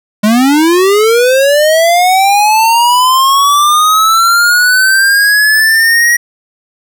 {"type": "linear sweep", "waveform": "square", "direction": "up", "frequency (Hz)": [203.9, 1911], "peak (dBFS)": -6, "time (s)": [0.23, 6.17], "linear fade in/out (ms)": 10, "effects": []}